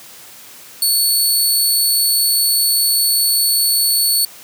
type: tone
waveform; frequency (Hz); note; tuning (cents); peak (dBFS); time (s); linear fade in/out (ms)
15% pulse; 4435; C#8; 0; -6; 0.82-4.25; 2
effects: white hiss -39 dBFS RMS until 4.43 s + high-pass 100 Hz 12 dB/octave